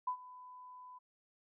sine tone with ADSR envelope, 1001 Hz, B5, 23 cents sharp, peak -31 dBFS, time 0.07-0.99 s, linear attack 7 ms, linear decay 86 ms, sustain -19 dB, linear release 16 ms, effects none

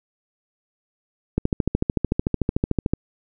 click train, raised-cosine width 3 ms, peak -6 dBFS, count 22, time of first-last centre 1.38-2.936 s, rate 13.5 Hz, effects none

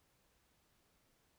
silence, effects pink hiss -75 dBFS RMS until 1.38 s

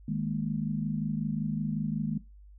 sine chord, D# suspended fourth, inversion none, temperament equal, 155.56 / 207.7 / 233.1 Hz, D#3 / G#3 / A#3, 0 / 0 / 0 cents, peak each -32 / -32 / -34 dBFS, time 0.08-2.18 s, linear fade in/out 5 ms, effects noise-tail reverb RT60 0.2 s tail -17 dB re dry + added 50 Hz sine -49 dBFS peak until 2.58 s

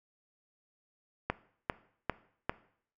click train, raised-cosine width 0.5 ms, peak -14 dBFS, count 4, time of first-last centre 1.3-2.495 s, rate 2.51 Hz, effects noise-tail reverb RT60 0.6 s tail -18 dB re dry

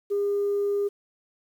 sine tone, 405 Hz, G#4, 43 cents flat, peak -21 dBFS, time 0.1-0.89 s, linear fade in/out 20 ms, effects tanh soft clip ceiling -19 dBFS + 9-bit

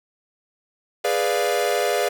45% pulse chord, G# diminished seventh, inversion none, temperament equal, 415.3 / 493.9 / 587.3 / 698.5 Hz, G#4 / B4 / D5 / F5, 0 / 0 / 0 / 0 cents, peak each -25 dBFS, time 1.04-2.09 s, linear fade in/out 10 ms, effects none

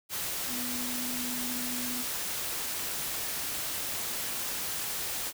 sine tone in noise, 246.9 Hz, B3, in tune, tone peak -37 dBFS, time 0.47-2.05 s, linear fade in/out 50 ms, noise white, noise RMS -34 dBFS, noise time 0.09-5.33 s, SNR -6 dB, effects none

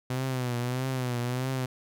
sawtooth tone with vibrato, 126.1 Hz, B2, 36 cents sharp, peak -24 dBFS, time 0.1-1.66 s, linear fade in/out 5 ms, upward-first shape triangle, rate 1.6 Hz, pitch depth 91 cents each way, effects none

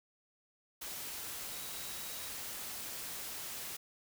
sine tone in noise, 3844 Hz, B7, 48 cents flat, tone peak -54 dBFS, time 1.51-2.29 s, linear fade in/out 10 ms, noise white, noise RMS -43 dBFS, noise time 0.81-3.77 s, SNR -14 dB, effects none

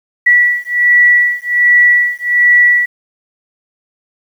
sine beating tone pair, 1948 / 1949.3 Hz, B6 / B6, -24 / -23 cents, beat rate 1.3 Hz, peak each -10 dBFS, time 0.26-2.86 s, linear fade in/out 10 ms, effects 7-bit

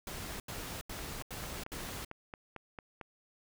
pink noise bursts, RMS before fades -42 dBFS, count 5, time 0.07-2.048 s, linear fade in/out 2 ms, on 330 ms, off 82 ms
click train, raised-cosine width 0.5 ms, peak -28 dBFS, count 10, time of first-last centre 0.99-3.012 s, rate 4.45 Hz
effects none

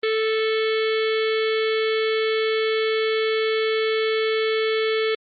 harmonic tone with a mistuned harmonic, 440 Hz, A4, in tune, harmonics 1 / 3 / 4 / 5 / 6 / 7 / 8 / 9 / 10, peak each -20 / -32 / -33 / -30 / -38 / -35 / -34 / -40 / -40 dBFS, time 0.03-5.15 s, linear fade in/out 5 ms, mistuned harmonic 8, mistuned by -54 cents, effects Opus 32 kbps

